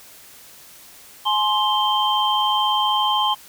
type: tone cluster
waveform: sine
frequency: 846 / 1049 / 3141 Hz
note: G#5 / C6 / G7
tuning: +32 / +4 / +3 cents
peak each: -21 dBFS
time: 1.25-3.35 s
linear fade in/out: 20 ms
effects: white hiss -45 dBFS RMS until 3.48 s